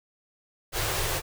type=band-stop noise; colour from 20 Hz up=pink; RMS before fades=-28 dBFS; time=0.72-1.22 s; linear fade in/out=50 ms; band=150 to 340 Hz; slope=48 dB/octave; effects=none